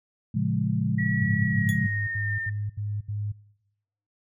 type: chord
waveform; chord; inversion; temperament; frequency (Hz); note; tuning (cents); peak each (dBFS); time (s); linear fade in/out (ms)
sine; Bb minor seventh; none; equal with one note detuned; 113.68 / 138.59 / 174.61 / 207.7; Bb2 / Db3 / F3 / Ab3; -43 / 0 / 0 / 0; -28; 0.34-1.87; 10
type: tone with pitch glide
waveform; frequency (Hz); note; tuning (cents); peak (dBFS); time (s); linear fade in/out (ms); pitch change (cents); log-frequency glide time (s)
sine; 1928 to 1809.3; B6 to A6; -42 to +48; -28; 0.98-2.5; 10; -110; 1.43-2.31
type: tone bursts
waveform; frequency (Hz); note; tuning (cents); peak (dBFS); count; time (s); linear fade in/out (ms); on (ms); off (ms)
sine; 103.83; G#2; 0; -27; 7; 1.21-3.322; 10; 240; 72
type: tone with exponential decay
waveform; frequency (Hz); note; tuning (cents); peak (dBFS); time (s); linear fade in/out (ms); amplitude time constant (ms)
10% pulse; 3400; G#7; +40; -24; 1.69-1.79; 0; 21
effects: noise-tail reverb RT60 1.0 s tail -24 dB re dry